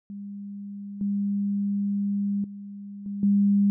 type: tone with level steps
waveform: sine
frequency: 201.3 Hz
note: G3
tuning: 46 cents sharp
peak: -34 / -23 / -36 / -29 / -17 dBFS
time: 0.1-3.7 s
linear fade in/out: 0 ms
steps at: 1.01 / 2.44 / 3.06 / 3.23 s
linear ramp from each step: 2 ms
effects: none